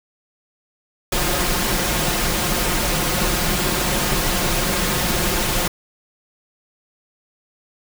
pink noise with comb filter, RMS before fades -20 dBFS, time 1.12-5.68 s, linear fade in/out 5 ms, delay 5.6 ms, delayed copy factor +0.55, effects none

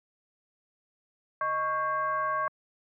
sine tone with frequency modulation, 1108 Hz, C#6, 1 cent flat, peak -26 dBFS, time 1.41-2.48 s, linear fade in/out 2 ms, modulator 486 Hz, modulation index 0.79, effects high-pass 200 Hz 12 dB/octave

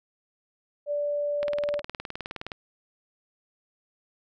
sine tone, 583 Hz, D5, 13 cents flat, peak -25 dBFS, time 0.86-1.82 s, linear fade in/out 50 ms
click train, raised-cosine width 0.3 ms, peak -18 dBFS, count 22, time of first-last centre 1.43-2.518 s, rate 19.3 Hz
effects none

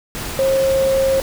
sine tone in noise, 536 Hz, C5, 42 cents sharp, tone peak -13 dBFS, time 0.39-1.2 s, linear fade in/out 0 ms, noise pink, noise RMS -27 dBFS, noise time 0.15-1.22 s, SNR +11 dB, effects none

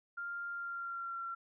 sine tone with pitch glide, 1396.9 to 1364.2 Hz, F6 to F6, 0 to -41 cents, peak -38 dBFS, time 0.17-1.35 s, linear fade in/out 10 ms, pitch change -41 cents, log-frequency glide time 0.51-1.22 s, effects none

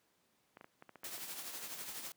clicks, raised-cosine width 0.5 ms, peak -37 dBFS, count 8, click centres 0.571 / 0.611 / 0.644 / 0.824 / 0.893 / 0.957 / 1.034 / 1.18 s
white noise with tremolo, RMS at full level -43 dBFS, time 1.04-2.12 s, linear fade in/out 2 ms, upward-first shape triangle, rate 12 Hz, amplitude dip 55%
effects pink hiss -75 dBFS RMS until 2.16 s + high-pass 150 Hz 12 dB/octave

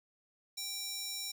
square tone with high-pass filter, 784 Hz, G5, in tune, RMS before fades -40 dBFS, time 0.57-1.32 s, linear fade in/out 10 ms, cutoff 4900 Hz, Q 1.7, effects none

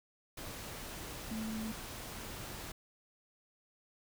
sine tone in noise, 220 Hz, A3, in tune, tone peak -37 dBFS, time 1.31-1.72 s, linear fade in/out 5 ms, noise pink, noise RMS -45 dBFS, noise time 0.37-2.72 s, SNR +5 dB, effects none

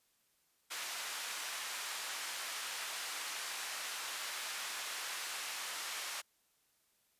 pink band-pass noise, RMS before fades -42 dBFS, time 0.7-6.22 s, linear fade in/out 20 ms, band 1200 to 11000 Hz, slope 12 dB/octave, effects white hiss -75 dBFS RMS until 7.19 s + resampled to 32000 Hz

